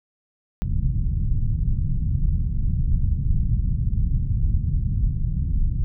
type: low-pass noise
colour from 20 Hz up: pink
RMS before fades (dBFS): -21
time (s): 0.62-5.84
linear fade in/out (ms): 0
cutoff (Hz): 150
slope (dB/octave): 24
effects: none